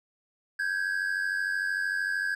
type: tone pair together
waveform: triangle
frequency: 1568 / 1661.2 Hz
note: G6 / G#6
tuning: 0 / 0 cents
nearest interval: minor second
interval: 100 cents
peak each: -28 dBFS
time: 0.59-2.35 s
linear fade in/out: 5 ms
effects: none